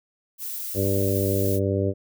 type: noise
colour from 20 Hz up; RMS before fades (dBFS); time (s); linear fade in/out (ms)
violet; -32; 0.38-1.6; 50
type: harmonic tone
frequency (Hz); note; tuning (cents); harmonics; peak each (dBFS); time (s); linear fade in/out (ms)
98; G2; 0; 1 / 2 / 3 / 4 / 5 / 6; -24 / -30 / -29 / -27 / -29 / -30; 0.74-1.94; 50
effects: none